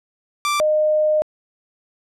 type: tone pair in turn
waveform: sawtooth / sine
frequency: 1174.7 / 613 Hz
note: D6 / D#5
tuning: 0 / -26 cents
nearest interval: major seventh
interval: 1126 cents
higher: first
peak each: -14 dBFS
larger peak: neither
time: 0.45-0.6 / 0.6-1.22 s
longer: second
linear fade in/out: 0 ms
effects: low-pass 11000 Hz 12 dB/octave